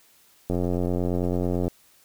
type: click train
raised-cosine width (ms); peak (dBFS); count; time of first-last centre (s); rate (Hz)
2; -13; 106; 0.5-1.68; 89
effects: white hiss -58 dBFS RMS until 2.04 s